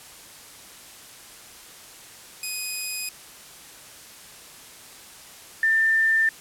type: tone pair in turn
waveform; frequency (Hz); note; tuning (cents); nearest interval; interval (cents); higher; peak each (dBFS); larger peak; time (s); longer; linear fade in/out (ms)
5% pulse / sine; 2500 / 1790.4; D#7 / A6; +8 / +30; tritone; 578; first; -17; neither; 2.43-3.09 / 5.63-6.29; neither; 2
effects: white hiss -45 dBFS RMS until 6.4 s + low-pass 12000 Hz 12 dB/octave